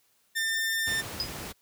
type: tone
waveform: sawtooth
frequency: 1798 Hz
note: A6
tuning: 37 cents sharp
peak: -23 dBFS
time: 0.35-1.02 s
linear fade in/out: 20 ms
type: noise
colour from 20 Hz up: pink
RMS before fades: -38 dBFS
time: 0.86-1.53 s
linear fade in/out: 20 ms
type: tone with exponential decay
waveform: triangle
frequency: 4993 Hz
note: D#8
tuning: 5 cents sharp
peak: -23 dBFS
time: 1.2-1.34 s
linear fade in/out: 1 ms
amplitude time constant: 30 ms
effects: white hiss -68 dBFS RMS until 1.61 s + high-pass 60 Hz 12 dB/octave